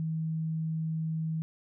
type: tone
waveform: sine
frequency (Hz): 160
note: D#3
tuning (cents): +49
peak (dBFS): -29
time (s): 0-1.42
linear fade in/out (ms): 0
effects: none